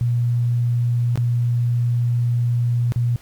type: tone with dropouts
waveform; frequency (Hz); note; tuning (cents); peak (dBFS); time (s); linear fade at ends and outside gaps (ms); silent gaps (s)
sine; 120; B2; -49; -16; 0.01-3.16; 0; 1.157-1.175 / 2.921-2.96
effects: pink hiss -50 dBFS RMS until 3.21 s